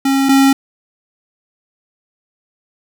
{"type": "tone pair in turn", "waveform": "square", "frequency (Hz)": [271.9, 271.9], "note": ["C#4", "C#4"], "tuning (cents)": [-33, -33], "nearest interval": "unison", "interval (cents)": 0, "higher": "neither", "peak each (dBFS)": [-12, -8], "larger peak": "second", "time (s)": [[0.05, 0.29], [0.29, 0.53]], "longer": "neither", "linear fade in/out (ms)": 5, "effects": []}